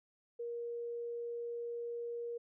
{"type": "tone", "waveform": "sine", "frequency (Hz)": 472.1, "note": "A#4", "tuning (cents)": 22, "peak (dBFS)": -38, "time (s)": [0.39, 2.38], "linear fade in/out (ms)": 10, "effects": []}